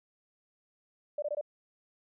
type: tone bursts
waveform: sine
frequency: 591 Hz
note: D5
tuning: 11 cents sharp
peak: -30 dBFS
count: 4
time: 1.18-1.412 s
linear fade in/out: 5 ms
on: 43 ms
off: 20 ms
effects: none